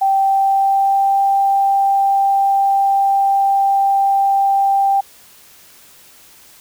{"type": "tone with pitch glide", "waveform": "sine", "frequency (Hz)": [780, 788.2], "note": ["G5", "G5"], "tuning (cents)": [-9, 9], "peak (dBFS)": -11, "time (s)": [0.01, 5.01], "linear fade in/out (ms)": 10, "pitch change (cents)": 18, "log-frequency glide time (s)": [0.2, 1.17], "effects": ["white hiss -45 dBFS RMS until 6.6 s"]}